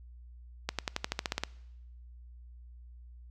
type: accelerating click train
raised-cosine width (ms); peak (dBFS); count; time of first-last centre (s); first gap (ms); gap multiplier
0.2; -13; 11; 0.69-1.436; 97; 0.94
effects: noise-tail reverb RT60 0.9 s tail -22 dB re dry + added 60 Hz sine -48 dBFS peak until 3.3 s